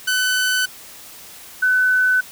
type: tone pair in turn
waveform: sawtooth / sine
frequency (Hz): 1506 / 1506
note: F#6 / F#6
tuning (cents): +30 / +30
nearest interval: unison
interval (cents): 0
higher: neither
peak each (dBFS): -13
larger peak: neither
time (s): 0.07-0.66 / 1.62-2.21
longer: neither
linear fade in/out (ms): 10
effects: white hiss -40 dBFS RMS until 2.31 s